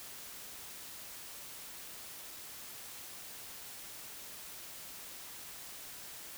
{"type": "silence", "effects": ["white hiss -48 dBFS RMS until 6.37 s"]}